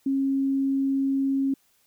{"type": "tone", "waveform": "sine", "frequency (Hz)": 271.7, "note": "C#4", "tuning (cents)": -35, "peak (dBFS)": -21, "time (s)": [0.06, 1.54], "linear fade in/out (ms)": 5, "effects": ["white hiss -65 dBFS RMS until 1.86 s"]}